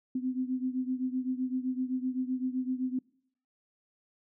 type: beating tone pair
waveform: sine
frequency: 254 / 261.8 Hz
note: B3 / C4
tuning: +49 / +1 cents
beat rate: 7.8 Hz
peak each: -31 / -34 dBFS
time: 0.15-2.99 s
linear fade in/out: 5 ms
effects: noise-tail reverb RT60 0.7 s tail -26 dB re dry

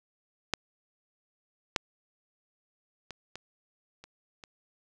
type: clicks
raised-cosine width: 0.2 ms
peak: -9 / -8 / -23 / -23 / -30 / -28 dBFS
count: 6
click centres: 0.537 / 1.762 / 3.107 / 3.356 / 4.04 / 4.438 s
effects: none

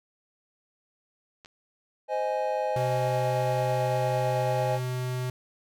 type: clicks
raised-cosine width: 0.2 ms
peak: -31 dBFS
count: 2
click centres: 1.448 / 1.459 s
type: chord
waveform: triangle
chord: Ab major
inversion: first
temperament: just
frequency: 519.1 / 623 / 830.6 Hz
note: C5 / Eb5 / Ab5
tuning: -14 / +2 / 0 cents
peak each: -28 dBFS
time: 2.08-4.8 s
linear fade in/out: 50 ms
type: tone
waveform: square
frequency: 126.4 Hz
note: B2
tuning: 41 cents sharp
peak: -29 dBFS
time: 2.76-5.3 s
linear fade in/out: 2 ms
effects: none

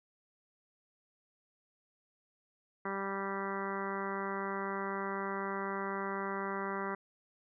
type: harmonic tone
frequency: 196 Hz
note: G3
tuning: in tune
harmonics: 1 / 2 / 3 / 4 / 5 / 6 / 7 / 8 / 9 / 10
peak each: -42 / -40 / -46 / -46 / -42 / -42 / -45 / -46 / -52 / -46 dBFS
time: 2.85-6.95 s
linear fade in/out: 5 ms
effects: none

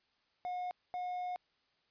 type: tone bursts at uneven times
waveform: triangle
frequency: 722 Hz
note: F#5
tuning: 43 cents flat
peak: -34 dBFS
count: 2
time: 0.45-0.71 / 0.94-1.36 s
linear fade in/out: 0 ms
effects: white hiss -75 dBFS RMS until 1.9 s + resampled to 11025 Hz

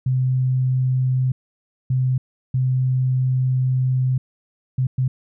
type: tone bursts at uneven times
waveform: sine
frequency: 128.9 Hz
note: C3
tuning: 26 cents flat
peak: -16 dBFS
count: 5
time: 0.06-1.32 / 1.9-2.18 / 2.54-4.18 / 4.78-4.87 / 4.98-5.08 s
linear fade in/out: 5 ms
effects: none

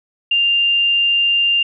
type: tone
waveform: sine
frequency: 2794 Hz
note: F7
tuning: in tune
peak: -12 dBFS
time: 0.31-1.63 s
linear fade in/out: 5 ms
effects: none

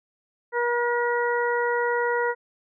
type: harmonic tone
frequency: 479 Hz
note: A#4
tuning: 47 cents sharp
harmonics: 1 / 2 / 3 / 4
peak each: -24 / -27 / -29 / -30 dBFS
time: 0.52-2.35 s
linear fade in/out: 50 ms
effects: none

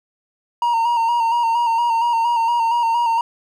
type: tone with vibrato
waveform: triangle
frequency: 932.3 Hz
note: A#5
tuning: in tune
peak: -13 dBFS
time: 0.62-3.21 s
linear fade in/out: 2 ms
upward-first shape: square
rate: 4.3 Hz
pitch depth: 35 cents each way
effects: none

